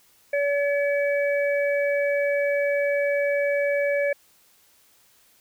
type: harmonic tone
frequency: 570 Hz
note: C#5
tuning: 48 cents sharp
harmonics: 1 / 3 / 4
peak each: -21 / -30 / -30 dBFS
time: 0.33-4.13 s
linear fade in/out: 5 ms
effects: white hiss -59 dBFS RMS until 5.4 s